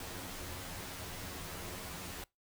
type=noise with comb filter; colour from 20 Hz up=pink; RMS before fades=-44 dBFS; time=0-2.24 s; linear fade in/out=2 ms; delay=11 ms; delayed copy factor=+0.9; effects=noise-tail reverb RT60 0.2 s tail -23 dB re dry